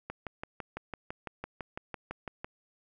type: click train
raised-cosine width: 0.5 ms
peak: -22 dBFS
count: 15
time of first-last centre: 0.1-2.445 s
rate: 5.97 Hz
effects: none